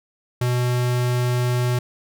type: tone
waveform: square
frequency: 123.47 Hz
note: B2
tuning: in tune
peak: -19 dBFS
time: 0.41-1.79 s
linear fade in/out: 5 ms
effects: none